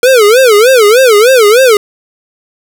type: tone with vibrato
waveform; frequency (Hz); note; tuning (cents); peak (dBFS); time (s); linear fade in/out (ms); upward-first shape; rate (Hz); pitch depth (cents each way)
square; 466.1; A#4; 0; -3; 0.03-1.77; 2; sine; 3.3; 230
effects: none